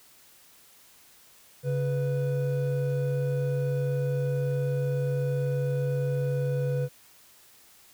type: tone pair together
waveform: triangle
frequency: 138.59 / 494.6 Hz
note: C#3 / B4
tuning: 0 / +3 cents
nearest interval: octave + minor seventh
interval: 2203 cents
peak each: -24 / -28 dBFS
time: 1.63-6.89 s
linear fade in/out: 50 ms
effects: white hiss -56 dBFS RMS until 7.93 s